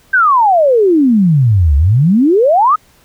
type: exponential two-way sweep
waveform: sine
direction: down then up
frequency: 1598 to 67.5 to 1309 Hz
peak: -6 dBFS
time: 0.13-2.76 s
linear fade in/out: 10 ms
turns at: 1.76 s
effects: pink hiss -49 dBFS RMS until 3.04 s